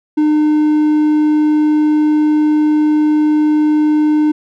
triangle tone, 303.4 Hz, D#4, 44 cents flat, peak -7 dBFS, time 0.17-4.32 s, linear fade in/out 10 ms, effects none

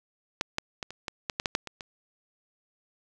clicks, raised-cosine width 0.2 ms, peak -9 / -10 / -16 / -23 / -15 / -12 / -11 / -9 / -7 / -20 / -22 dBFS, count 11, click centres 0.411 / 0.584 / 0.828 / 0.906 / 1.082 / 1.298 / 1.399 / 1.458 / 1.551 / 1.673 / 1.808 s, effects none

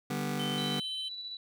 sawtooth chord, G major, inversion second, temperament just, 147 / 196 / 245 Hz, D3 / G3 / B3, +2 / 0 / -14 cents, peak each -32 dBFS, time 0.1-0.8 s, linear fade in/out 5 ms
triangle tone, 3069 Hz, G7, 37 cents flat, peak -34 dBFS, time 0.39-1.09 s, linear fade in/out 10 ms
sine tone with tremolo, 3951 Hz, B7, in tune, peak -37 dBFS, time 0.58-1.37 s, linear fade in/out 2 ms, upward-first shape square, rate 15 Hz, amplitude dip 30%
effects none

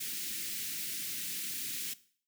white band-stop noise, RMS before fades -38 dBFS, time 0-1.94 s, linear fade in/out 10 ms, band 330 to 1900 Hz, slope 24 dB/octave, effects noise-tail reverb RT60 0.5 s tail -17 dB re dry + high-pass 150 Hz 12 dB/octave

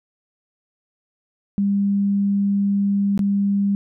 sine tone with dropouts, 200 Hz, G3, 35 cents sharp, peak -16 dBFS, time 1.58-3.75 s, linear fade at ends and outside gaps 0 ms, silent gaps 3.177-3.192 s, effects none

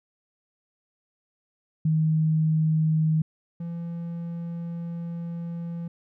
sine / triangle tone pair in turn, 157.5 / 169.49 Hz, D#3 / E3, +21 / +48 cents, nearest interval minor second, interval 127 cents, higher second, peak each -19 / -28 dBFS, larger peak first, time 1.85-3.22 / 3.6-5.88 s, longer second, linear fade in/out 5 ms, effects none

